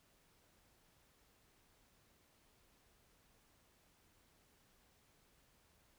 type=silence; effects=pink hiss -72 dBFS RMS until 5.98 s